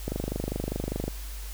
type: click train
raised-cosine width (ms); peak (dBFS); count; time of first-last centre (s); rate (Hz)
2; -16; 26; 0.08-1.08; 25
effects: added 50 Hz sine -35 dBFS peak until 1.53 s + white hiss -45 dBFS RMS until 1.53 s